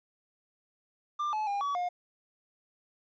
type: tone with pitch steps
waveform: triangle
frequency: 1190 / 859 / 806 / 1136 / 713 Hz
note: D6 / A5 / G5 / C#6 / F5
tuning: +22 / -42 / +48 / +42 / +36 cents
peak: -27 dBFS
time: 1.19-1.89 s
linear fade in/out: 10 ms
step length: 140 ms
effects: resampled to 16000 Hz + 11-bit